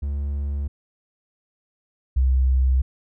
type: tone pair in turn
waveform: triangle / sine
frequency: 71 / 64.8 Hz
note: C#2 / C2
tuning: +42 / -16 cents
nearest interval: major second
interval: 158 cents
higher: first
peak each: -21 / -15 dBFS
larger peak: second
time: 0.02-0.68 / 2.16-2.82 s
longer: neither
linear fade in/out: 10 ms
effects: none